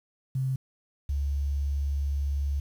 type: tone pair in turn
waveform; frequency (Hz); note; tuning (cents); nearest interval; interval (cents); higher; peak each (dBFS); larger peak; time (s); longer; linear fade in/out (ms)
sine; 131.9 / 70.48; C3 / C#2; +14 / +29; major seventh; 1085; first; -25; neither; 0.35-0.56 / 1.09-2.6; second; 5
effects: 9-bit